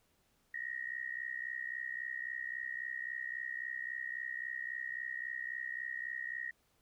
sine tone with amplitude modulation, 1879 Hz, A#6, 13 cents sharp, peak -34 dBFS, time 0.54-6.51 s, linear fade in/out 5 ms, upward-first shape sine, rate 63.7 Hz, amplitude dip 90%, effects pink hiss -74 dBFS RMS until 6.81 s

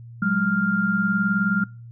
sine tone cluster, 186.2 / 205.4 / 1399 Hz, F#3 / G#3 / F6, +11 / -19 / +3 cents, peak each -23 dBFS, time 0.22-1.64 s, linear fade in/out 5 ms, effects noise-tail reverb RT60 0.4 s tail -25 dB re dry + added 117 Hz sine -38 dBFS peak until 1.91 s

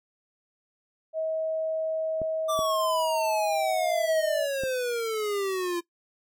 sine tone, 638 Hz, D#5, 43 cents sharp, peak -26 dBFS, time 1.13-4.48 s, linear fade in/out 50 ms
clicks, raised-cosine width 2 ms, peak -22 dBFS, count 3, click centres 2.217 / 2.591 / 4.636 s
square exponential sweep, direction down, 1192 to 341.5 Hz, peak -27 dBFS, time 2.48-5.81 s, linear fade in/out 20 ms
effects noise-tail reverb RT60 0.1 s tail -19 dB re dry

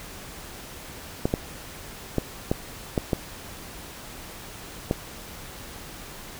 clicks, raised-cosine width 2 ms, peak -8 dBFS, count 7, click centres 1.255 / 1.339 / 2.183 / 2.515 / 2.978 / 3.132 / 4.911 s, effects pink hiss -41 dBFS RMS until 6.39 s

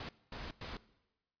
pink noise bursts at uneven times, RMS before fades -44 dBFS, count 3, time 0-0.09 / 0.32-0.51 / 0.61-0.77 s, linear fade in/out 2 ms, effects noise-tail reverb RT60 1.0 s tail -19 dB re dry + resampled to 11025 Hz

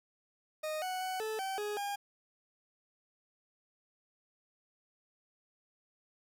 40% pulse tone with pitch steps, 619 / 741 / 747 / 436.5 / 770 / 416.6 / 809 Hz, D#5 / F#5 / F#5 / A4 / G5 / G#4 / G#5, -9 / +2 / +16 / -14 / -31 / +5 / -46 cents, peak -34 dBFS, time 0.63-1.96 s, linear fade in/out 10 ms, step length 190 ms, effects 10-bit

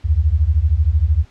sine beating tone pair, 70.5 / 83.5 Hz, C#2 / E2, +30 / +23 cents, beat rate 13 Hz, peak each -15 dBFS, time 0.04-1.25 s, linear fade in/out 20 ms, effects pink hiss -52 dBFS RMS until 1.3 s + low-pass 5000 Hz 12 dB/octave

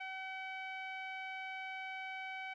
sawtooth tone with low-pass filter, 760 Hz, F#5, 46 cents sharp, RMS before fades -44 dBFS, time 0-2.54 s, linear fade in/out 10 ms, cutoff 2400 Hz, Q 3.9, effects none

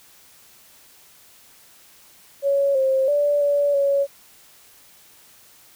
sine tone with pitch steps, 558 / 531 / 581 / 574 / 559 Hz, C#5 / C5 / D5 / D5 / C#5, +11 / +25 / -19 / -40 / +14 cents, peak -16 dBFS, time 2.42-4.07 s, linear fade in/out 50 ms, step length 330 ms, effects white hiss -51 dBFS RMS until 5.75 s

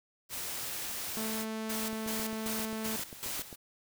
white noise, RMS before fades -38 dBFS, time 0.29-1.46 s, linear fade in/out 50 ms
sawtooth tone, 220 Hz, A3, in tune, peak -31 dBFS, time 1.17-2.96 s, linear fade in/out 0 ms
white noise with tremolo, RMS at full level -37 dBFS, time 1.69-3.56 s, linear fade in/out 10 ms, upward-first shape square, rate 2.6 Hz, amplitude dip 75%
click train, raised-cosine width 2 ms, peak -32 dBFS, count 13, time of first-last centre 1.93-3.528 s, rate 7.51 Hz
effects none

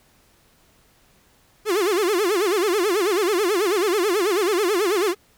45% pulse tone with vibrato, 386.5 Hz, G4, 24 cents flat, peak -18 dBFS, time 1.65-5.15 s, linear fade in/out 50 ms, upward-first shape sine, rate 9.2 Hz, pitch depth 220 cents each way, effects pink hiss -58 dBFS RMS until 5.37 s

